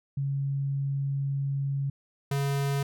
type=tone pair in turn; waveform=sine / square; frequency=138.59 / 139.72 Hz; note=C#3 / C#3; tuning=0 / +14 cents; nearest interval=unison; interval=14 cents; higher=second; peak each=-26 dBFS; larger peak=neither; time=0.17-1.9 / 2.31-2.83 s; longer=first; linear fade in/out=5 ms; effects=none